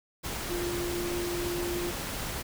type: tone in noise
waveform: sine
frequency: 349.2 Hz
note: F4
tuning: in tune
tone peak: -31 dBFS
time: 0.49-1.92 s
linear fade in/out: 20 ms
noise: pink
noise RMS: -35 dBFS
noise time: 0.23-2.43 s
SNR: +1 dB
effects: none